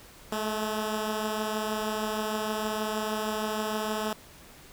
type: beating tone pair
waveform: 10% pulse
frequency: 214.6 / 221 Hz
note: A3 / A3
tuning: -43 / +8 cents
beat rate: 6.4 Hz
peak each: -21 / -29 dBFS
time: 0.32-4.13 s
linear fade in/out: 2 ms
effects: pink hiss -51 dBFS RMS until 4.72 s